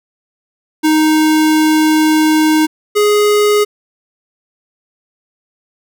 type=tone pair in turn; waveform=square; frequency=311.1 / 416.6 Hz; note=D#4 / G#4; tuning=0 / +5 cents; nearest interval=perfect fourth; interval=505 cents; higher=second; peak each=-9 dBFS; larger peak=neither; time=0.83-2.67 / 2.95-3.65 s; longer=first; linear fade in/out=20 ms; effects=none